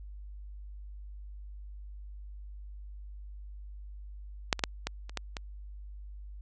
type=clicks; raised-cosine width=0.2 ms; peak=-6 / -18 / -7 / -14 / -27 / -15 / -19 dBFS; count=7; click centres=4.528 / 4.593 / 4.638 / 4.87 / 5.095 / 5.173 / 5.368 s; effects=added 50 Hz sine -42 dBFS peak until 6.41 s + resampled to 24000 Hz